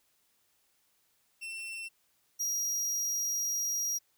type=tone pair in turn; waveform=40% pulse; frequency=2697 / 5715 Hz; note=E7 / F8; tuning=+39 / +39 cents; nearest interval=octave + minor second; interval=1300 cents; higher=second; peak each=-37 / -29 dBFS; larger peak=second; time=1.41-1.89 / 2.39-3.99 s; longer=second; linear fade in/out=20 ms; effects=white hiss -72 dBFS RMS until 4.17 s